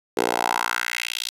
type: tone with high-pass filter sweep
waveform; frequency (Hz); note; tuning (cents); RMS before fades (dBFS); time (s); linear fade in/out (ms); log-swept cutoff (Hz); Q
10% pulse; 59.1; A#1; +24; -25; 0.17-1.3; 5; 430 to 4100; 2.5
effects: resampled to 32000 Hz